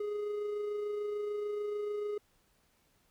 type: tone with amplitude modulation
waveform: triangle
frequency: 415.8 Hz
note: G#4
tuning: 2 cents sharp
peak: -30 dBFS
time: 0-2.18 s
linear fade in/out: 5 ms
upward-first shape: sine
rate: 26.8 Hz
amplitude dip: 30%
effects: pink hiss -71 dBFS RMS until 3.1 s